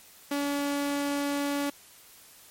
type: tone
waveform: sawtooth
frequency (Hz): 284.9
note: C#4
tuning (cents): +48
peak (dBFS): -23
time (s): 0.31-1.7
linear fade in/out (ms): 5
effects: white hiss -53 dBFS RMS until 2.5 s + MP3 64 kbps